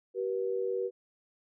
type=tone pair together; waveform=sine; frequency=383.4 / 482.3 Hz; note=G4 / B4; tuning=-38 / -41 cents; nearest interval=major third; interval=397 cents; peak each=-32 / -32 dBFS; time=0.14-0.91 s; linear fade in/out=50 ms; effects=none